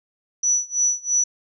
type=tone with tremolo; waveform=sine; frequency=5920 Hz; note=F#8; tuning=in tune; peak=-15 dBFS; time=0.43-1.24 s; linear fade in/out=5 ms; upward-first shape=sine; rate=3 Hz; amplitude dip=95%; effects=none